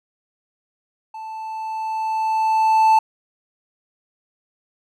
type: tone with level ramp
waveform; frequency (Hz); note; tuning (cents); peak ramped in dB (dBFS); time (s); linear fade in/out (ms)
triangle; 880; A5; 0; -29 to -8; 1.14-2.99; 5
effects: none